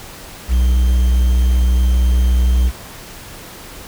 triangle tone with quantisation, 61.74 Hz, B1, in tune, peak -8 dBFS, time 0.48-2.72 s, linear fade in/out 50 ms, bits 6, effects pink hiss -35 dBFS RMS until 3.87 s

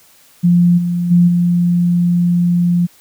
sine tone with level steps, 174.61 Hz, F3, in tune, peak -7 / -14 / -6 / -10 dBFS, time 0.43-2.87 s, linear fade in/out 20 ms, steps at 0.77 / 1.1 / 1.27 s, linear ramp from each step 20 ms, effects white hiss -48 dBFS RMS until 3 s

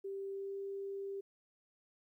sine tone with pitch glide, 392 to 394.3 Hz, G4 to G4, 0 to +10 cents, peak -39 dBFS, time 0.04-1.21 s, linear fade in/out 10 ms, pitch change +10 cents, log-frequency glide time 0.33-0.55 s, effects 13-bit

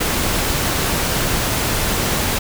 pink noise, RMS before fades -19 dBFS, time 0-2.39 s, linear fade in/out 10 ms, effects none

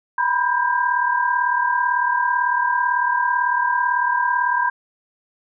sine tone cluster, 965 / 1003 / 1592 Hz, B5 / B5 / G6, -40 / +26 / +26 cents, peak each -21 dBFS, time 0.18-4.7 s, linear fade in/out 5 ms, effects none

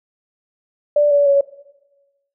sine tone with pitch steps, 587 / 573.6 / 560.5 Hz, D5 / D5 / C#5, -1 / -41 / +19 cents, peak -10 dBFS, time 0.96-1.41 s, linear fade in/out 5 ms, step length 150 ms, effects noise-tail reverb RT60 1.0 s tail -17 dB re dry

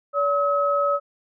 sine tone pair together, 571.8 / 1282 Hz, D5 / E6, -46 / -49 cents, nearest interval octave + major second, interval 1397 cents, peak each -21 dBFS, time 0.13-1 s, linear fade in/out 50 ms, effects none

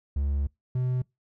triangle tone pair in turn, 70.5 / 126.64 Hz, C#2 / B2, +30 / +44 cents, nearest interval minor seventh, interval 1014 cents, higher second, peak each -22 dBFS, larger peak neither, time 0.16-0.47 / 0.75-1.02 s, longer first, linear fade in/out 5 ms, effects noise-tail reverb RT60 0.2 s tail -25 dB re dry

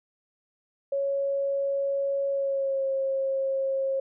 sine tone with pitch glide, 554.4 to 538.9 Hz, C#5 to C#5, 0 to -49 cents, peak -24 dBFS, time 0.92-4 s, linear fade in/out 5 ms, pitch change -49 cents, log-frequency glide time 2.3-2.87 s, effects none

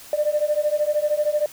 sine beating tone pair, 592 / 605 Hz, D5 / D#5, +14 / -49 cents, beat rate 13 Hz, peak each -21 dBFS, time 0.13-1.46 s, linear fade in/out 2 ms, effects tanh soft clip ceiling -11 dBFS + white hiss -43 dBFS RMS until 1.52 s

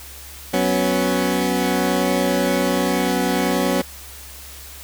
20% pulse chord, F# suspended fourth, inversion none, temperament equal, 185 / 246.9 / 277.2 Hz, F#3 / B3 / C#4, 0 / 0 / 0 cents, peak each -17 dBFS, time 0.53-3.82 s, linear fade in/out 10 ms, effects added 68 Hz sine -41 dBFS peak until 4.83 s + white hiss -39 dBFS RMS until 4.83 s

